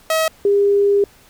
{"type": "tone pair in turn", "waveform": ["sawtooth", "sine"], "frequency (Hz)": [640, 403.2], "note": ["D#5", "G4"], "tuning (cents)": [49, 49], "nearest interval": "minor sixth", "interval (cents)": 800, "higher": "first", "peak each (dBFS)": -11, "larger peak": "neither", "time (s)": [[0.1, 0.28], [0.45, 1.04]], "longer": "second", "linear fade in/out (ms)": 2, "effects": ["pink hiss -49 dBFS RMS until 1.29 s"]}